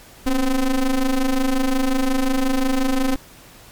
square ring-modulated tone, 128.2 Hz, C3, 35 cents flat, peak -14 dBFS, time 0.26-3.16 s, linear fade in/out 5 ms, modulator 141 Hz, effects pink hiss -45 dBFS RMS until 3.71 s + MP3 96 kbps

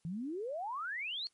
sine exponential sweep, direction up, 156.4 to 4435 Hz, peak -36 dBFS, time 0.05-1.27 s, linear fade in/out 0 ms, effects white hiss -75 dBFS RMS until 1.33 s + MP3 48 kbps

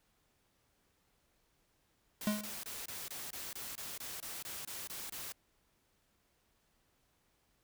white noise bursts, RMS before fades -44 dBFS, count 14, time 2.21-5.322 s, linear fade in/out 2 ms, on 200 ms, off 24 ms
square tone with exponential decay, 210 Hz, G#3, 19 cents sharp, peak -28 dBFS, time 2.27-2.6 s, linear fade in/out 2 ms, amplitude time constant 71 ms
effects pink hiss -75 dBFS RMS until 7.63 s

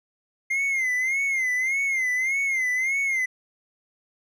triangle tone with vibrato, 2100 Hz, C7, 6 cents sharp, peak -20 dBFS, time 0.5-3.26 s, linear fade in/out 10 ms, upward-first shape sine, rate 1.7 Hz, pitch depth 96 cents each way, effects none

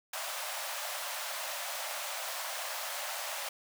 pink high-pass noise, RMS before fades -38 dBFS, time 0.13-3.49 s, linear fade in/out 5 ms, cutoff 550 Hz, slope 96 dB/octave, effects none

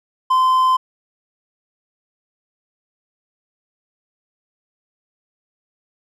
triangle tone, 1032 Hz, C6, 24 cents flat, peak -10 dBFS, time 0.3-0.77 s, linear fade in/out 10 ms, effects none

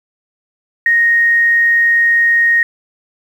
sine tone, 1864.7 Hz, A#6, in tune, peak -8 dBFS, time 0.86-2.63 s, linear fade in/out 2 ms, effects 7-bit

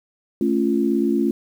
sine chord, A augmented, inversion none, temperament equal with one note detuned, 220 / 277.2 / 345.8 Hz, A3 / C#4 / E#4, 0 / 0 / -17 cents, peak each -21 dBFS, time 0.41-1.31 s, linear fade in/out 2 ms, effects 8-bit

